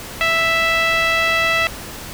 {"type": "tone with low-pass filter", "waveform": "5% pulse", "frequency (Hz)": 659.3, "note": "E5", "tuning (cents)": 0, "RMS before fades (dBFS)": -17, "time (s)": [0.21, 1.67], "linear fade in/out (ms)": 0, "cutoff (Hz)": 2400, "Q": 1.9, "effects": ["pink hiss -32 dBFS RMS until 2.13 s"]}